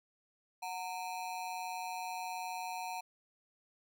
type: ring-modulated tone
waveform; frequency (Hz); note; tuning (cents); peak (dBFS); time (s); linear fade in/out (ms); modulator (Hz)
square; 827; G#5; -8; -36; 0.62-3.01; 10; 89.4
effects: none